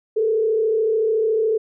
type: tone with frequency modulation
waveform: sine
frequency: 440 Hz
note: A4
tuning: in tune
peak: -16 dBFS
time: 0.16-1.58 s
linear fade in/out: 10 ms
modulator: 33.8 Hz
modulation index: 0.63
effects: none